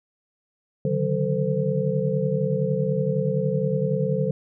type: tone cluster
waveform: sine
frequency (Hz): 141.7 / 152.4 / 185.7 / 445 / 514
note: C#3 / D#3 / F#3 / A4 / C5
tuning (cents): +38 / -36 / +7 / +20 / -31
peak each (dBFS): -27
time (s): 0.85-4.31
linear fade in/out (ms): 2
effects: none